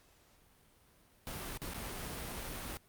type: noise with dropouts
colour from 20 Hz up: pink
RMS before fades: -42 dBFS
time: 1.27-2.77 s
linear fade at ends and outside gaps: 0 ms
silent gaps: 1.574-1.618 / 1.736-1.744 s
effects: pink hiss -66 dBFS RMS until 2.88 s + Opus 48 kbps